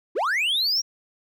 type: linear sweep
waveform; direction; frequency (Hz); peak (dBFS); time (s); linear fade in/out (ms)
triangle; up; 280.2 to 5740; -19; 0.15-0.82; 20
effects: none